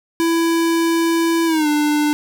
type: tone with pitch glide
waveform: square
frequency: 332.3 to 297.8 Hz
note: E4 to D4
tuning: +14 to +24 cents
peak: -15 dBFS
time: 0.2-2.13 s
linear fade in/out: 0 ms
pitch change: -190 cents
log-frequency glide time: 1.46-1.68 s
effects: none